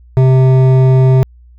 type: tone with hard clipping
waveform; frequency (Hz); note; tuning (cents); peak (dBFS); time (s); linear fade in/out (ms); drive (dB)
triangle; 130.6; C3; -3; -7; 0.17-1.23; 0; 15
effects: added 60 Hz sine -38 dBFS peak until 1.58 s